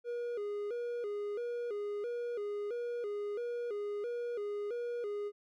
triangle tone with vibrato, 444 Hz, A4, 16 cents sharp, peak -33 dBFS, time 0.04-5.32 s, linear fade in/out 50 ms, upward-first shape square, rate 1.5 Hz, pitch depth 130 cents each way, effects none

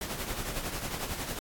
pink noise with tremolo, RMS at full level -33 dBFS, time 0.01-1.39 s, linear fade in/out 2 ms, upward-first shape triangle, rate 11 Hz, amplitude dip 60%, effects AAC 64 kbps

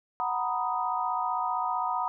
sine chord, B major seventh, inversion second, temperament equal, 740 / 932.3 / 987.8 / 1244.5 Hz, F#5 / A#5 / B5 / D#6, 0 / 0 / 0 / 0 cents, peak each -32 dBFS, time 0.2-2.08 s, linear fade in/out 0 ms, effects none

